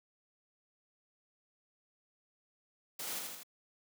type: noise with echo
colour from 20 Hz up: white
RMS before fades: -41 dBFS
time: 2.99-3.19 s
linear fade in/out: 5 ms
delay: 81 ms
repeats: 3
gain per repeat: -3 dB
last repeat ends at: 3.433 s
effects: high-pass 150 Hz 12 dB/octave